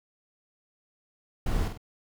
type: noise with echo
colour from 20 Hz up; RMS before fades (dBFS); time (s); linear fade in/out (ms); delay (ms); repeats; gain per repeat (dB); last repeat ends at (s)
brown; -27; 1.46-1.68; 5; 48; 2; -6; 1.776
effects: none